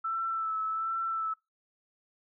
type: tone with vibrato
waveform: sine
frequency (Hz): 1322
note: E6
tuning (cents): +5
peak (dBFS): -29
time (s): 0.04-1.34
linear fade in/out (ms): 10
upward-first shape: sine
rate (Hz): 1.3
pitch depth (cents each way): 27
effects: noise-tail reverb RT60 0.2 s tail -22 dB re dry